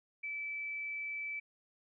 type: tone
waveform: sine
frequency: 2312 Hz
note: D7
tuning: 28 cents flat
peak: -37 dBFS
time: 0.23-1.4 s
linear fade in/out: 10 ms
effects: none